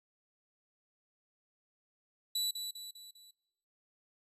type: tone with echo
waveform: sawtooth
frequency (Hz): 3951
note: B7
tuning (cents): 0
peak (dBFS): -28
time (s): 2.35-2.51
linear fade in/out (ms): 5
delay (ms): 200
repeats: 4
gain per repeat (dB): -6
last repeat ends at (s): 3.31
effects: noise-tail reverb RT60 0.9 s tail -23 dB re dry + resampled to 32000 Hz